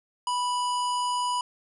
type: harmonic tone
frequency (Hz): 985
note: B5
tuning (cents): -5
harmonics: 1 / 3 / 5 / 7 / 9 / 10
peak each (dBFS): -25 / -35 / -39 / -42 / -44 / -45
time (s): 0.27-1.41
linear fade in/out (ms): 2
effects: none